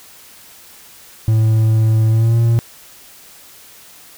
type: tone with pitch glide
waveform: triangle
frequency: 110.5 to 115.99 Hz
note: A2 to A#2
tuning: +8 to -8 cents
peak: -8 dBFS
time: 1.28-2.59 s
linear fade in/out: 0 ms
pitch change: +84 cents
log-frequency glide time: 2.09-2.38 s
effects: white hiss -42 dBFS RMS until 4.17 s